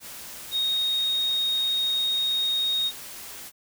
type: tone in noise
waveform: sine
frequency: 3729 Hz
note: A#7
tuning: in tune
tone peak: -22 dBFS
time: 0.51-2.92 s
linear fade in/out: 50 ms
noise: white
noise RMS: -40 dBFS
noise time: 0-3.52 s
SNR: +15 dB
effects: none